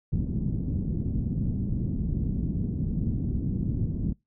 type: low-pass noise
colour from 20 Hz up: white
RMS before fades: -28 dBFS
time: 0.12-4.13 s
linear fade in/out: 5 ms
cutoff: 220 Hz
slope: 24 dB/octave
effects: noise-tail reverb RT60 0.2 s tail -25 dB re dry